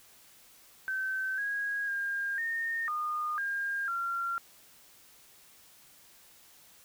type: tone with pitch steps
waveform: sine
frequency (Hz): 1541 / 1646 / 1609 / 1833 / 1221 / 1610 / 1376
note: G6 / G#6 / G6 / A#6 / D#6 / G6 / F6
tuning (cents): -30 / -16 / +45 / -30 / -33 / +46 / -26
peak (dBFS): -30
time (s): 0.88-4.38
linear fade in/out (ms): 0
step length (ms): 500
effects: white hiss -58 dBFS RMS until 6.84 s